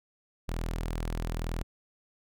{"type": "tone", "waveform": "sawtooth", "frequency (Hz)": 41.01, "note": "E1", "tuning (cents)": -8, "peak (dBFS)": -27, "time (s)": [0.48, 1.63], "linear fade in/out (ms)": 10, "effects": []}